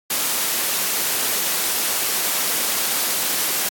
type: noise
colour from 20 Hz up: white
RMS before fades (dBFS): -21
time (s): 0.1-3.69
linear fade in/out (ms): 5
effects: high-pass 200 Hz 12 dB/octave + AAC 64 kbps